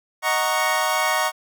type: chord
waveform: 25% pulse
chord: D# minor seventh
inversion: none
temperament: equal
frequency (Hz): 622.3 / 740 / 932.3 / 1108.7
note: D#5 / F#5 / A#5 / C#6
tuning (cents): 0 / 0 / 0 / 0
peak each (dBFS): -22 / -22 / -21 / -20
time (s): 0.22-1.32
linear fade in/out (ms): 50
effects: none